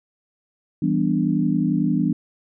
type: chord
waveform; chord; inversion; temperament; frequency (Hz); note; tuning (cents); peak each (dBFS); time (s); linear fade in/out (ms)
sine; E minor seventh; none; equal; 164.81 / 196 / 246.9 / 293.7; E3 / G3 / B3 / D4; 0 / 0 / 0 / 0; -23; 0.82-2.13; 5
effects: none